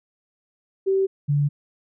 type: tone pair in turn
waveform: sine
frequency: 385.9 / 144.55 Hz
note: G4 / D3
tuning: -27 / -27 cents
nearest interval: octave + perfect fourth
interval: 1700 cents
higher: first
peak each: -17 dBFS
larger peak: neither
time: 0.86-1.07 / 1.28-1.49 s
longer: neither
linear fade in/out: 20 ms
effects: none